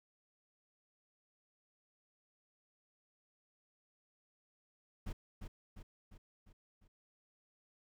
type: noise with echo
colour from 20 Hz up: brown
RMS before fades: -40 dBFS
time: 5.06-5.13 s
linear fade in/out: 10 ms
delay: 350 ms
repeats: 5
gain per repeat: -5 dB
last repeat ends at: 6.88 s
effects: none